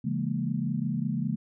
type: chord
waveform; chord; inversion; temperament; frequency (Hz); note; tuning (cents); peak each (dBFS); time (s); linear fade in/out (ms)
sine; A# half-diminished seventh; first; equal with one note detuned; 138.59 / 167.99 / 207.7 / 233.1; C#3 / E3 / G#3 / A#3; 0 / +33 / 0 / 0; -32; 0.04-1.36; 10
effects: none